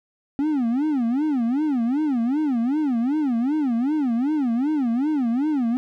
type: tone with vibrato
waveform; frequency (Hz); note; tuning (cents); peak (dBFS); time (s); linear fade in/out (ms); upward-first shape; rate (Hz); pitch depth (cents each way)
triangle; 266.9; C4; +35; -17; 0.39-5.77; 0; sine; 2.6; 270
effects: none